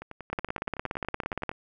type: two click trains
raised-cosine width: 0.5 ms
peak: -24 / -14 dBFS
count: 17 / 21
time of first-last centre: 0.02-1.515 / 0.33-1.493 s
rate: 10.7 / 17.2 Hz
effects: none